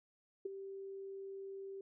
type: tone with ADSR envelope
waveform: sine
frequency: 390 Hz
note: G4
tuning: 9 cents flat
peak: -34 dBFS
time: 0.45-1.81 s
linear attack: 8 ms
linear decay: 13 ms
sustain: -10 dB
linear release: 3 ms
effects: none